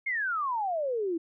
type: exponential sweep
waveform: sine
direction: down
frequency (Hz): 2188 to 319.2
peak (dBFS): -27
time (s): 0.06-1.18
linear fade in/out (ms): 10
effects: none